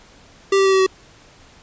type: tone with pitch steps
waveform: square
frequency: 392 / 388.6 / 385.3 / 381.9 / 378.6 Hz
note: G4 / G4 / G4 / G4 / F#4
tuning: 0 / -15 / -30 / -45 / +40 cents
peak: -13 dBFS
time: 0.52-0.865 s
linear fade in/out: 5 ms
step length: 69 ms
effects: pink hiss -48 dBFS RMS until 1.62 s + resampled to 16000 Hz

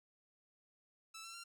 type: tone with pitch steps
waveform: 10% pulse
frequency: 1318.5 / 1347.8 / 1377.7 Hz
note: E6 / E6 / F6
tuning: 0 / +38 / -24 cents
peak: -40 dBFS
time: 1.14-1.44 s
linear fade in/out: 10 ms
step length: 100 ms
effects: none

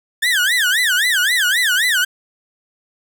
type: tone with vibrato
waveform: 30% pulse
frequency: 1700 Hz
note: G#6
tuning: 40 cents sharp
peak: -11 dBFS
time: 0.22-2.05 s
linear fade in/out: 10 ms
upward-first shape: sine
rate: 3.8 Hz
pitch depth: 290 cents each way
effects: none

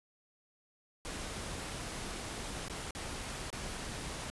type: noise with dropouts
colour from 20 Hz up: pink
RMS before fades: -41 dBFS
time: 1.05-4.3 s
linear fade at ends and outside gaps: 0 ms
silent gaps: 2.683-2.698 / 2.908-2.95 / 3.503-3.528 s
effects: resampled to 24000 Hz

